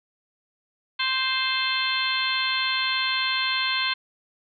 harmonic tone with a mistuned harmonic, 523.3 Hz, C5, in tune, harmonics 2 / 3 / 4 / 5 / 6 / 7 / 8, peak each -30 / -30 / -30 / -30 / -30 / -30 / -30 dBFS, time 0.99-3.94 s, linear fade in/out 10 ms, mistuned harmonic 7, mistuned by -65 cents, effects none

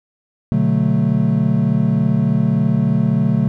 triangle chord, B minor seventh, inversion none, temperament equal, 123.47 / 146.83 / 185 / 220 Hz, B2 / D3 / F#3 / A3, 0 / 0 / 0 / 0 cents, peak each -18 / -16 / -17 / -16 dBFS, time 0.52-3.48 s, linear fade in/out 0 ms, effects none

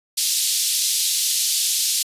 pink band-pass noise, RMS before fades -21 dBFS, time 0.17-2.03 s, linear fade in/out 10 ms, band 3700 to 13000 Hz, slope 24 dB/octave, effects resampled to 32000 Hz

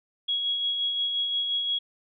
sine tone with tremolo, 3322 Hz, G#7, in tune, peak -23 dBFS, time 0.28-1.79 s, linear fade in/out 10 ms, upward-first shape sine, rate 5.7 Hz, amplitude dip 35%, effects none

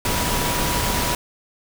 sine tone in noise, 970 Hz, B5, 31 cents flat, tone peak -28 dBFS, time 0.05-1.15 s, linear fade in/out 2 ms, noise pink, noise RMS -22 dBFS, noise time 0.05-1.15 s, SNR -9 dB, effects none

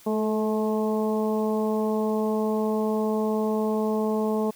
harmonic tone with a mistuned harmonic, 215.4 Hz, A3, 37 cents flat, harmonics 1 / 2 / 3 / 4 / 5, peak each -25 / -26 / -32 / -34 / -37 dBFS, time 0.06-4.51 s, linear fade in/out 10 ms, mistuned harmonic 2, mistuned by +17 cents, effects white hiss -52 dBFS RMS until 4.55 s

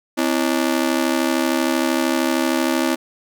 sawtooth ring-modulated tone, 293.7 Hz, D4, in tune, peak -10 dBFS, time 0.17-2.96 s, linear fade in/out 20 ms, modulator 36.5 Hz, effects none

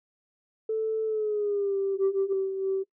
sine tone with pitch glide, 440 to 392 Hz, A4 to G4, 0 to 0 cents, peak -24 dBFS, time 0.69-2.33 s, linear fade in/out 5 ms, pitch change -200 cents, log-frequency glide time 1.05-1.77 s
sine tone with tremolo, 385.3 Hz, G4, 30 cents flat, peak -23 dBFS, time 1.94-2.84 s, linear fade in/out 20 ms, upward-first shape sine, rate 2.9 Hz, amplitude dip 50%
effects noise-tail reverb RT60 0.1 s tail -21 dB re dry + tanh soft clip ceiling -18 dBFS

